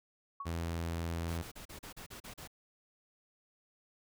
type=tone with exponential decay; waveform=sine; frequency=1114 Hz; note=C#6; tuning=8 cents sharp; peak=-36 dBFS; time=0.4-0.57 s; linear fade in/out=5 ms; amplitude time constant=35 ms
type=tone; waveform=sawtooth; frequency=83.7 Hz; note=E2; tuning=27 cents sharp; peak=-31 dBFS; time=0.45-1.43 s; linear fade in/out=20 ms
type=noise bursts; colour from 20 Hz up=pink; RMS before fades=-48 dBFS; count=9; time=1.28-2.476 s; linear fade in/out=10 ms; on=100 ms; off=37 ms
effects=none